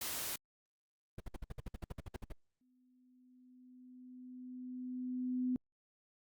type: noise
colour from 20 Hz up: white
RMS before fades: -40 dBFS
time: 0.01-0.36 s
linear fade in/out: 5 ms
type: noise bursts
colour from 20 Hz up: brown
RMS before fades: -41 dBFS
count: 15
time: 1.18-2.323 s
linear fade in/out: 5 ms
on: 23 ms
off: 57 ms
type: tone with exponential growth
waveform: sine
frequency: 252.2 Hz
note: B3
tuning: 36 cents sharp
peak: -31 dBFS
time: 2.61-5.56 s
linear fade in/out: 0 ms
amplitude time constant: 640 ms
effects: Opus 48 kbps